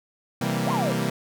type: chord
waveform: sawtooth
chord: C dominant seventh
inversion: none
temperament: equal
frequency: 130.81 / 164.81 / 196 / 233.1 Hz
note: C3 / E3 / G3 / Bb3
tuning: 0 / 0 / 0 / 0 cents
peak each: -25 dBFS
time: 0.41-1.1 s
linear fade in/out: 5 ms
type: exponential two-way sweep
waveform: sine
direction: up then down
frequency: 493.9 to 1098 to 493.9 Hz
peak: -25 dBFS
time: 0.66-0.92 s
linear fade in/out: 5 ms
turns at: 0.71 s
effects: none